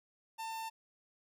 45% pulse tone, 896 Hz, A5, 31 cents sharp, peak -39 dBFS, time 0.38-0.7 s, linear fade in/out 20 ms, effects none

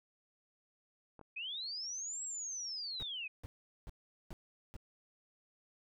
clicks, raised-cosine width 1 ms, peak -39 dBFS, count 2, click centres 1.193 / 1.213 s
sine linear two-way sweep, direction up then down, 2444 to 7750 to 2444 Hz, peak -39 dBFS, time 1.36-3.28 s, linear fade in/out 10 ms, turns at 2.23 s
brown noise bursts, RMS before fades -45 dBFS, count 5, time 3-4.765 s, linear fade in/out 0 ms, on 25 ms, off 410 ms
effects none

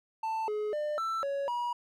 triangle tone with pitch steps, 887 / 422.8 / 599 / 1331 / 558 / 963 Hz, A5 / G#4 / D5 / E6 / C#5 / B5, +14 / +31 / +34 / +16 / +11 / -44 cents, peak -28 dBFS, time 0.23-1.73 s, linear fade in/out 5 ms, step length 250 ms, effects none

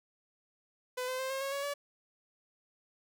sawtooth tone with pitch steps, 503 / 513.9 / 525 / 536.3 / 547.9 / 559.7 / 571.8 Hz, B4 / C5 / C5 / C5 / C#5 / C#5 / D5, +32 / -31 / +6 / +43 / -20 / +17 / -46 cents, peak -30 dBFS, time 0.97-1.74 s, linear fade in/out 10 ms, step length 110 ms, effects none

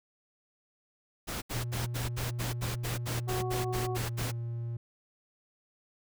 pink noise bursts, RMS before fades -36 dBFS, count 14, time 1.27-4.319 s, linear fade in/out 20 ms, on 150 ms, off 73 ms
triangle tone with pitch glide, 119.7 to 117.44 Hz, A#2 to A#2, +46 to +13 cents, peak -31 dBFS, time 1.54-4.77 s, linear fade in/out 5 ms, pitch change -33 cents, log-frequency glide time 3.6-3.97 s
harmonic tone, 370 Hz, F#4, in tune, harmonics 1 / 2 / 3, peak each -34 / -38 / -44 dBFS, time 3.27-3.98 s, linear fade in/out 20 ms
effects none

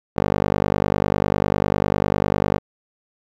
15% pulse tone with band-pass filter, 50 Hz, G1, 35 cents sharp, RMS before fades -20 dBFS, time 0.16-2.59 s, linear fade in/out 20 ms, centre 510 Hz, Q 0.75, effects none

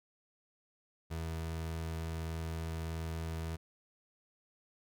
30% pulse tone, 81.5 Hz, E2, 19 cents flat, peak -34 dBFS, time 1.1-3.57 s, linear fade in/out 20 ms, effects none

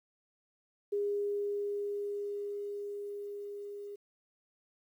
sine tone with level ramp, 407.7 Hz, G#4, 32 cents flat, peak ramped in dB -29 to -41 dBFS, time 0.92-3.96 s, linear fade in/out 10 ms, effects 11-bit

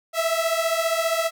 sawtooth beating tone pair, 651 / 666 Hz, E5 / E5, -22 / +18 cents, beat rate 15 Hz, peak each -20 dBFS, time 0.13-1.31 s, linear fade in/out 50 ms, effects none

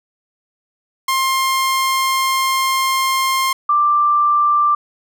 sawtooth / sine tone pair in turn, 1060 / 1179.9 Hz, C6 / D6, +22 / +8 cents, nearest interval major second, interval 186 cents, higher second, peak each -11 dBFS, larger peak neither, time 1.08-3.53 / 3.69-4.75 s, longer first, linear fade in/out 5 ms, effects none

